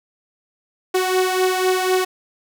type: beating tone pair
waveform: sawtooth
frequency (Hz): 370 / 374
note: F#4 / F#4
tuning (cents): 0 / +19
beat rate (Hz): 4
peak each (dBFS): -14 / -18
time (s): 0.94-2.05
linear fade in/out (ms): 10
effects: none